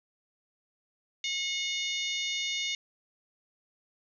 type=harmonic tone; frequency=724 Hz; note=F#5; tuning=38 cents flat; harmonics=3 / 4 / 5 / 6 / 7 / 8 / 9; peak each=-35 / -36 / -34 / -43 / -45 / -44 / -41 dBFS; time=1.24-2.75 s; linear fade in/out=2 ms; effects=none